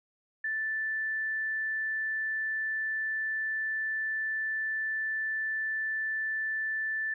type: tone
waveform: sine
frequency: 1760 Hz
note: A6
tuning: in tune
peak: -29 dBFS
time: 0.44-7.14 s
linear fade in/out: 5 ms
effects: none